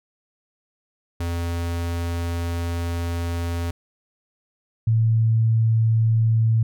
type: tone pair in turn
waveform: square / sine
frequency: 85.3 / 112.39 Hz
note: F2 / A2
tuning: -40 / +37 cents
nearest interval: perfect fourth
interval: 477 cents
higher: second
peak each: -24 / -15 dBFS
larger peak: second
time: 1.2-3.71 / 4.87-6.63 s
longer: first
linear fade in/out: 5 ms
effects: none